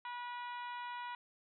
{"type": "harmonic tone", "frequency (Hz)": 485.8, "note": "B4", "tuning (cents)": -29, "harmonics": [2, 3, 4, 5, 6, 7, 8], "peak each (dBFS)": [-42, -50, -52, -55, -57, -59, -62], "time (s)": [0.05, 1.15], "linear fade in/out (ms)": 2, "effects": []}